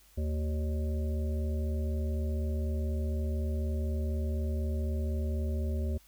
harmonic tone with a mistuned harmonic, 76.2 Hz, D#2, 36 cents flat, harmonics 1 / 3 / 5 / 7 / 8, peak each -29 / -39 / -43 / -46 / -47 dBFS, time 0.17-5.98 s, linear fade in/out 10 ms, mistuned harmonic 7, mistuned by +39 cents, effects added 50 Hz sine -62 dBFS peak until 6.07 s + white hiss -62 dBFS RMS until 6.07 s

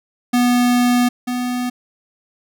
square tone pair in turn, 244.9 / 247.3 Hz, B3 / B3, -14 / +3 cents, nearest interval unison, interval 17 cents, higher second, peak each -13 / -20 dBFS, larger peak first, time 0.33-1.09 / 1.27-1.7 s, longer first, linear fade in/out 10 ms, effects none

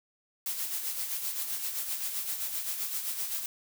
blue noise with tremolo, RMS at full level -32 dBFS, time 0.46-3.46 s, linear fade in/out 2 ms, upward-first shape sine, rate 7.7 Hz, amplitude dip 50%, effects none

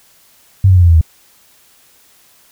sine tone with pitch steps, 96.3 / 92.8 / 89.44 / 86.19 / 83.06 / 80.05 Hz, G2 / F#2 / F2 / F2 / E2 / D#2, -30 / +6 / +42 / -22 / +14 / +50 cents, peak -4 dBFS, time 0.64-1.012 s, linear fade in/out 5 ms, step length 62 ms, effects white hiss -49 dBFS RMS until 2.51 s

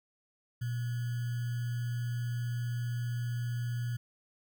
sine tone with sample-and-hold, 120.1 Hz, B2, 48 cents flat, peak -31 dBFS, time 0.61-3.97 s, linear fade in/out 10 ms, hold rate 1575 Hz, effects none

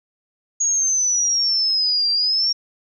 sine exponential two-way sweep, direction down then up, 6680 to 4699 to 5590 Hz, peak -16 dBFS, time 0.6-2.53 s, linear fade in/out 10 ms, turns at 2.12 s, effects none

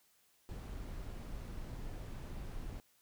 brown noise, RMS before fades -44 dBFS, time 0.49-2.8 s, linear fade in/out 0 ms, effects white hiss -71 dBFS RMS until 3.01 s

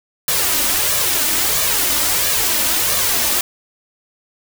white noise with flanger, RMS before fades -17 dBFS, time 0.28-3.41 s, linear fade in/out 2 ms, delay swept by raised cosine 1.7 to 3.4 ms, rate 1.5 Hz, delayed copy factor +0.55, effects none

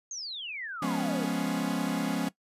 sine exponential sweep, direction down, 6590 to 440 Hz, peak -35 dBFS, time 0.11-1.25 s, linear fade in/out 2 ms
45% pulse chord, C# dominant seventh, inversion first, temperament equal with one note detuned, 174.61 / 209.7 / 246.9 / 277.2 Hz, E#3 / G#3 / B3 / C#4, 0 / +17 / 0 / 0 cents, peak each -34 / -34 / -34 / -32 dBFS, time 0.82-2.29 s, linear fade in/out 5 ms
effects noise-tail reverb RT60 0.1 s tail -18 dB re dry + resampled to 32000 Hz

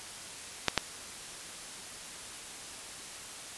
clicks, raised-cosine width 0.2 ms, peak -6 dBFS, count 2, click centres 0.683 / 0.777 s, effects white hiss -44 dBFS RMS until 3.57 s + resampled to 24000 Hz

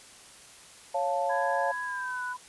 sine chord, Db augmented, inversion none, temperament equal, 554.4 / 698.5 / 880 Hz, Db5 / F5 / A5, 0 / 0 / 0 cents, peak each -30 dBFS, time 0.94-1.72 s, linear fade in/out 10 ms
sine tone, 1000 Hz, B5, 21 cents sharp, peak -35 dBFS, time 1.29-2.37 s, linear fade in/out 10 ms
sine tone with pitch glide, 1661.2 to 1480 Hz, G#6 to F#6, 0 to 0 cents, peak -33 dBFS, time 1.29-2.34 s, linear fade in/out 20 ms, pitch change -200 cents, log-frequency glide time 1.84-2.22 s
effects white hiss -51 dBFS RMS until 2.48 s + resampled to 24000 Hz

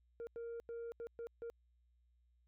sine tone bursts at uneven times, 466.2 Hz, A#4, in tune, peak -40 dBFS, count 6, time 0.2-0.27 / 0.36-0.6 / 0.69-0.92 / 1-1.07 / 1.19-1.27 / 1.42-1.5 s, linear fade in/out 0 ms, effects tanh soft clip ceiling -42 dBFS + added 60 Hz sine -70 dBFS peak until 2.47 s

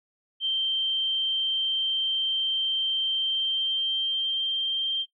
sine tone with pitch glide, 3136 to 3161 Hz, G7 to G7, 0 to +14 cents, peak -23 dBFS, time 0.4-5.06 s, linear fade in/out 50 ms, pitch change +14 cents, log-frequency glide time 3.16-4.58 s, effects noise-tail reverb RT60 0.1 s tail -18 dB re dry

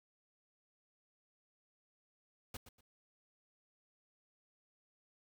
pink noise with echo, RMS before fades -45 dBFS, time 2.54-2.57 s, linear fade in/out 5 ms, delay 120 ms, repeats 2, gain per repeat -12 dB, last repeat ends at 2.81 s, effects none

